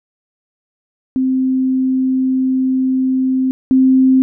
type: tone pair in turn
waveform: sine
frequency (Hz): 260.5 / 261.4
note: C4 / C4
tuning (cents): -7 / -1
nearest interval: unison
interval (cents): 6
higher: second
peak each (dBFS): -12 / -7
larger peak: second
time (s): 1.16-3.51 / 3.71-4.22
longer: first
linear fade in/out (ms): 0
effects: none